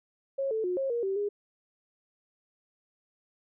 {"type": "tone with pitch steps", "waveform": "sine", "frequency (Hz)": [545, 440.8, 361.2, 539, 472.5, 387.5, 409.8], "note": ["C#5", "A4", "F#4", "C#5", "A#4", "G4", "G#4"], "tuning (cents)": [-29, 3, -42, -49, 23, -20, -23], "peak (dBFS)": -27, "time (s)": [0.38, 1.29], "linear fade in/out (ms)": 10, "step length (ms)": 130, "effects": []}